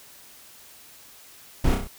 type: noise with echo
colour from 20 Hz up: brown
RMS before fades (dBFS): -18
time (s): 1.64-1.75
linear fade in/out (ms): 5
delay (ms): 31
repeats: 4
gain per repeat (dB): -4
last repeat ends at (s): 1.874
effects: white hiss -49 dBFS RMS until 1.98 s